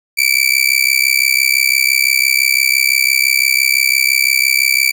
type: tone with amplitude modulation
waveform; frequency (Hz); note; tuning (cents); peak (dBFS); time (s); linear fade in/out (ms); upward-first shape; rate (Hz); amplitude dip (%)
sawtooth; 2320; D7; -22; -3; 0.17-4.92; 20; sine; 65.9; 100
effects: none